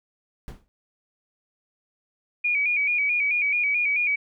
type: noise with exponential decay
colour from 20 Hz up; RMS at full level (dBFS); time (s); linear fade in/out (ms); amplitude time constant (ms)
brown; -32; 0.48-0.68; 0; 42
type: tone with vibrato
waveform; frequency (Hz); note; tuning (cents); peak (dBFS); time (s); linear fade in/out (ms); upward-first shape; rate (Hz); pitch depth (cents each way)
sine; 2354; D7; +3; -20; 2.44-4.16; 10; square; 4.6; 58
effects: none